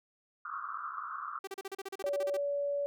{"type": "band-pass noise", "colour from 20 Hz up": "pink", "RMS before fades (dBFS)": -40, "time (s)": [0.45, 1.39], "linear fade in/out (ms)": 5, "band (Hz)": [1100, 1400], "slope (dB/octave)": 96}
{"type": "tone bursts", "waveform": "sawtooth", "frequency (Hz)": 388.8, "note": "G4", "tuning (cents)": -14, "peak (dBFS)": -34, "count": 14, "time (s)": [1.44, 2.37], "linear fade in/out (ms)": 5, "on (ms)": 33, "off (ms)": 36}
{"type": "tone", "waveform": "sine", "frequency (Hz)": 570, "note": "C#5", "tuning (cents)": 48, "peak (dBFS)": -30, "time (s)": [2.04, 2.86], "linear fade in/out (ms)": 0}
{"effects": []}